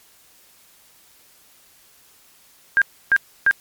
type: tone bursts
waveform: sine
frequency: 1604 Hz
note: G6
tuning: 39 cents sharp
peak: -11 dBFS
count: 3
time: 2.77-3.511 s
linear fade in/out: 0 ms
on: 47 ms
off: 300 ms
effects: white hiss -53 dBFS RMS until 3.6 s + MP3 96 kbps